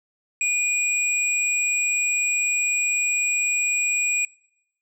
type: tone pair together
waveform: sine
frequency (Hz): 2438 / 7698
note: D#7 / B8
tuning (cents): -36 / -45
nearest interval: octave + minor sixth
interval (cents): 1991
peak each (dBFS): -20 / -23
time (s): 0.41-4.25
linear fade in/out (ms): 2
effects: noise-tail reverb RT60 0.9 s tail -26 dB re dry + tanh soft clip ceiling -14 dBFS